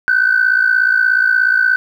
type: tone pair together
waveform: sine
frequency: 1487 / 1543.8 Hz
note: F#6 / G6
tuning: +8 / -27 cents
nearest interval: minor second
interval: 65 cents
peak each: -12 dBFS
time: 0.08-1.76 s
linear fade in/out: 0 ms
effects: tanh soft clip ceiling -4 dBFS + 8-bit